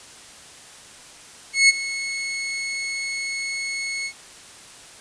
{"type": "tone with ADSR envelope", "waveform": "sawtooth", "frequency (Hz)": 2188, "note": "C#7", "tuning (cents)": -23, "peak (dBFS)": -6, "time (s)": [1.53, 4.13], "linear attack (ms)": 160, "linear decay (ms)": 24, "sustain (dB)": -16, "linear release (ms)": 72, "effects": ["white hiss -44 dBFS RMS until 5 s", "resampled to 22050 Hz"]}